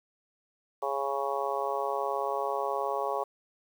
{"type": "harmonic tone", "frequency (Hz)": 138.59, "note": "C#3", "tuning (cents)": 0, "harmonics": [3, 4, 5, 6, 7, 8], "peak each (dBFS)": [-35, -34, -36, -35, -37, -35], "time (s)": [0.82, 3.24], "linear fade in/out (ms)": 10, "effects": ["9-bit"]}